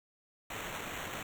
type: noise with sample-and-hold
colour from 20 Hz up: white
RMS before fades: -41 dBFS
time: 0.5-1.23 s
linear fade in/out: 5 ms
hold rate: 4900 Hz
effects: none